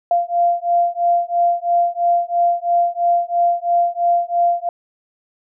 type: beating tone pair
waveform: sine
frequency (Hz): 692 / 695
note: F5 / F5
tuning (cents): -16 / -9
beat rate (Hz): 3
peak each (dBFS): -17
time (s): 0.11-4.69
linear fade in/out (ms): 2
effects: none